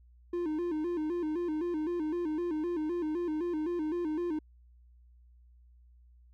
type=tone with vibrato; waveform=triangle; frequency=327.9 Hz; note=E4; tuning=9 cents flat; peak=-28 dBFS; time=0.33-4.39 s; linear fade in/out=5 ms; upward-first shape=square; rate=3.9 Hz; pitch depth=110 cents each way; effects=added 60 Hz sine -56 dBFS peak until 6.33 s